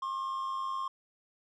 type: tone pair together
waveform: triangle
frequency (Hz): 1071 / 1170.4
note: C6 / D6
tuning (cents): +40 / -6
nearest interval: major second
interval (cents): 154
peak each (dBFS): -31 / -40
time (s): 0.02-0.88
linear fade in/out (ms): 5
effects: resampled to 22050 Hz